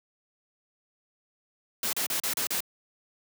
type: noise bursts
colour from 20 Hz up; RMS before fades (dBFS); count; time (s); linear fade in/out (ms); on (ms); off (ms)
white; -29; 6; 1.83-2.605; 2; 100; 35
effects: high-pass 150 Hz 12 dB/octave